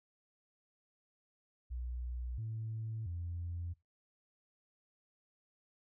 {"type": "tone with pitch steps", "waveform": "sine", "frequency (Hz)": [61.2, 111, 86.1], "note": ["B1", "A2", "F2"], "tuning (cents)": [-15, 16, -24], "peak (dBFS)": -37, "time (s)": [1.7, 3.74], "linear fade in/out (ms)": 20, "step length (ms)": 680, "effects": ["noise-tail reverb RT60 0.2 s tail -19 dB re dry", "tanh soft clip ceiling -33 dBFS"]}